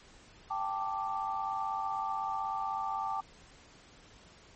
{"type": "chord", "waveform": "sine", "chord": "G suspended second", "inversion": "none", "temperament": "equal", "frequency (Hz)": [784, 880, 1174.7], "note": ["G5", "A5", "D6"], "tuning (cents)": [0, 0, 0], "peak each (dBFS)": [-36, -36, -36], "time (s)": [0.5, 3.21], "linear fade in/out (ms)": 10, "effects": ["pink hiss -57 dBFS RMS until 4.55 s", "MP3 32 kbps"]}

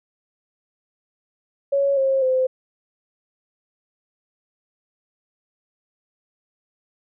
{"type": "tone with pitch steps", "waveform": "sine", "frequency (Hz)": [557, 536.5, 516.7], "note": ["C#5", "C5", "C5"], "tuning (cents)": [8, 43, -22], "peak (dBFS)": -16, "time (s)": [1.72, 2.47], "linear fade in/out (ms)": 10, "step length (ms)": 250, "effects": []}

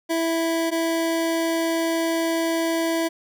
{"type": "tone pair in turn", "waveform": "25% pulse", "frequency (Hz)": [329.6, 329.6], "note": ["E4", "E4"], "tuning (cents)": [0, 0], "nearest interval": "unison", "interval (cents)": 0, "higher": "neither", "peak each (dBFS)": -17, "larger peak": "neither", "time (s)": [[0.09, 0.71], [0.71, 3.09]], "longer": "second", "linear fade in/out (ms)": 20, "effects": []}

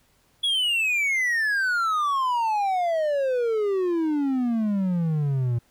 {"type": "exponential sweep", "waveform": "triangle", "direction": "down", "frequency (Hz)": [3391, 115.7], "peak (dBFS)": -19, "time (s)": [0.43, 5.59], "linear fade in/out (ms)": 10, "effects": ["pink hiss -63 dBFS RMS until 5.7 s"]}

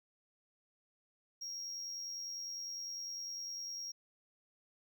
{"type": "tone with amplitude modulation", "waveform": "triangle", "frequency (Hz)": 5600, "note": "F8", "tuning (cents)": 4, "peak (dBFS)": -38, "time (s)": [1.41, 3.92], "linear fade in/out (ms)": 10, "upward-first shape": "sine", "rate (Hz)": 89.9, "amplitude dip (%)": 35, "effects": []}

